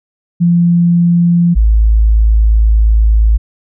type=tone pair in turn; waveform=sine; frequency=172.4 / 54.27 Hz; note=F3 / A1; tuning=-22 / -23 cents; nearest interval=octave + minor sixth; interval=2001 cents; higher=first; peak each=-6 / -5 dBFS; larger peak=second; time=0.4-1.55 / 1.55-3.38 s; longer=second; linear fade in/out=20 ms; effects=none